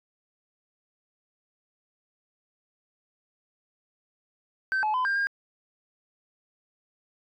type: tone with pitch steps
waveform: sine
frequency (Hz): 1546 / 857 / 1014 / 1596 / 1614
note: G6 / A5 / B5 / G6 / G#6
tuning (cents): -24 / -46 / +45 / +31 / -50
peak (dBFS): -21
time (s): 4.72-5.27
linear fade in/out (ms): 0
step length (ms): 110
effects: tanh soft clip ceiling -22 dBFS